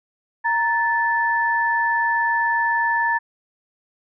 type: tone pair together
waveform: sine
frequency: 931.8 / 1752 Hz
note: A#5 / A6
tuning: -1 / -8 cents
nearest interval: major seventh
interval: 1093 cents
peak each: -20 dBFS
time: 0.44-3.19 s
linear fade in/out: 20 ms
effects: none